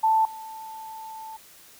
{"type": "tone with level steps", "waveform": "sine", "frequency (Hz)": 883, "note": "A5", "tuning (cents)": 6, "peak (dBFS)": [-17, -36], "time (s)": [0.03, 1.37], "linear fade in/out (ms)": 10, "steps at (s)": 0.25, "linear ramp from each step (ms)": 2, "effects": ["white hiss -51 dBFS RMS until 1.79 s"]}